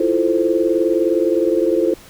sine chord, F major seventh, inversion third, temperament equal, 329.6 / 349.2 / 440 / 523.3 Hz, E4 / F4 / A4 / C5, 0 / 0 / 0 / 0 cents, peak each -19 / -18 / -20 / -20 dBFS, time 0-1.94 s, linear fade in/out 5 ms, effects pink hiss -43 dBFS RMS until 2.09 s

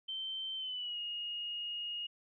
sine tone with pitch glide, 3106 to 2865 Hz, G7 to F7, -17 to +44 cents, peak -37 dBFS, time 0.08-2.07 s, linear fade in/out 10 ms, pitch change -139 cents, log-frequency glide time 0.56-0.99 s, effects none

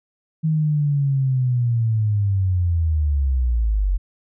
sine linear sweep, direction down, 159.7 to 44.45 Hz, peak -16 dBFS, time 0.43-3.98 s, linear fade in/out 20 ms, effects none

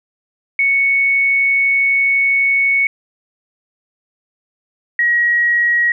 sine tone pair in turn, 2217 / 1901.4 Hz, C#7 / A#6, 0 / +34 cents, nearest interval minor third, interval 266 cents, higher first, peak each -11 dBFS, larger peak neither, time 0.59-2.87 / 4.99-5.92 s, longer first, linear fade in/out 2 ms, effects none

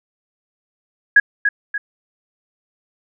sine tone with echo, 1661.2 Hz, G#6, in tune, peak -5 dBFS, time 1.16-1.2 s, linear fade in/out 5 ms, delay 290 ms, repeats 2, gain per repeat -7 dB, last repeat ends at 1.78 s, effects none

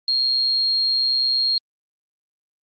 sine tone, 4243 Hz, C8, 23 cents sharp, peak -17 dBFS, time 0.08-1.58 s, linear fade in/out 2 ms, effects Opus 24 kbps

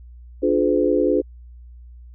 sine chord, D diminished seventh, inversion none, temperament just, 293.7 / 352.4 / 422.9 / 507.5 Hz, D4 / F4 / Ab4 / Cb5, 0 / +16 / +31 / +47 cents, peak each -21 dBFS, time 0.42-1.22 s, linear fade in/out 20 ms, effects added 60 Hz sine -39 dBFS peak until 2.14 s

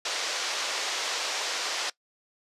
white band-pass noise, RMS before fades -31 dBFS, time 0.05-1.9 s, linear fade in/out 5 ms, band 410 to 6100 Hz, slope 24 dB/octave, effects noise-tail reverb RT60 0.1 s tail -21 dB re dry + resampled to 32000 Hz

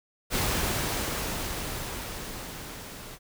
pink noise with level ramp, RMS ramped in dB -26 to -43 dBFS, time 0.3-3.19 s, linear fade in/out 50 ms, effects none

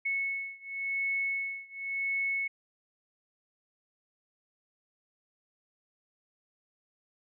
sine beating tone pair, 2201 / 2201.92 Hz, C#7 / C#7, -13 / -12 cents, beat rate 0.92 Hz, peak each -33 / -34 dBFS, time 0.05-2.48 s, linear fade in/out 10 ms, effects none

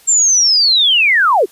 sine linear sweep, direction down, 7459 to 321.1 Hz, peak -8 dBFS, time 0.07-1.46 s, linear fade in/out 20 ms, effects white hiss -46 dBFS RMS until 1.51 s + resampled to 32000 Hz

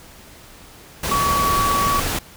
sine tone in noise, 1133 Hz, C#6, 37 cents sharp, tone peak -17 dBFS, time 1.11-2 s, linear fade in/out 5 ms, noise pink, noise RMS -23 dBFS, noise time 1.03-2.19 s, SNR +3 dB, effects pink hiss -44 dBFS RMS until 2.36 s

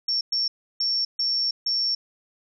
sine tone bursts at uneven times, 5460 Hz, F8, 40 cents flat, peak -21 dBFS, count 5, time 0.08-0.21 / 0.32-0.48 / 0.8-1.05 / 1.19-1.51 / 1.66-1.95 s, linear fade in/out 5 ms, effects none

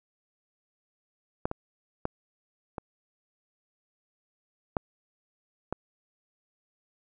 clicks, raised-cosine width 1 ms, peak -13 / -18 / -14 / -20 / -12 / -16 dBFS, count 6, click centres 1.455 / 1.514 / 2.054 / 2.782 / 4.768 / 5.726 s, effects none

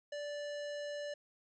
square tone, 584 Hz, D5, 10 cents flat, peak -40 dBFS, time 0.12-1.14 s, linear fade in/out 5 ms, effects resampled to 16000 Hz + 12-bit

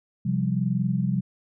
sine chord, C suspended fourth, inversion none, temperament equal, 130.81 / 174.61 / 196 Hz, C3 / F3 / G3, 0 / 0 / 0 cents, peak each -26 dBFS, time 0.25-1.21 s, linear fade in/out 10 ms, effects none

